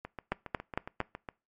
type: two click trains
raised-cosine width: 0.5 ms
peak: -14 / -24 dBFS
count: 4 / 10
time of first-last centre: 0.32-1.003 / 0.05-1.288 s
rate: 4.39 / 7.27 Hz
effects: noise-tail reverb RT60 0.3 s tail -23 dB re dry + MP3 64 kbps